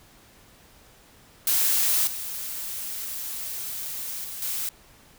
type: noise with level steps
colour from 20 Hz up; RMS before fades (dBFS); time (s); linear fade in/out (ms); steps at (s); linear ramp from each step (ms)
blue; -22 / -33 / -36 / -29; 1.47-4.69; 2; 2.07 / 4.24 / 4.42; 2
effects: pink hiss -54 dBFS RMS until 5.18 s